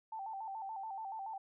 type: tone with vibrato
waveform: sine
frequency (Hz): 830.6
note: G#5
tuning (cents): 0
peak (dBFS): -40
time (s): 0.12-1.38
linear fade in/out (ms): 5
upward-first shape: square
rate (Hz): 7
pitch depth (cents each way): 110
effects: none